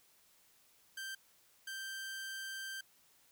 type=tone bursts at uneven times; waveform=sawtooth; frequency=1568 Hz; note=G6; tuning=in tune; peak=-38 dBFS; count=2; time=0.97-1.15 / 1.67-2.81 s; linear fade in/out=5 ms; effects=white hiss -68 dBFS RMS until 3.31 s